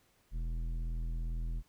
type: tone with tanh clipping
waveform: sine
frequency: 41.2 Hz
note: E1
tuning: in tune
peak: -35 dBFS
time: 0.31-1.63 s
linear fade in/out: 50 ms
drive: 11 dB
effects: pink hiss -70 dBFS RMS until 1.68 s